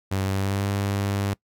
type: tone with pitch glide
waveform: sawtooth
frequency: 96.4 to 99.91 Hz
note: G2 to G2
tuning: -28 to +33 cents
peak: -19 dBFS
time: 0.11-1.34 s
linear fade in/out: 10 ms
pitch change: +61 cents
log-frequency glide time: 0.32-0.67 s
effects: noise-tail reverb RT60 0.1 s tail -23 dB re dry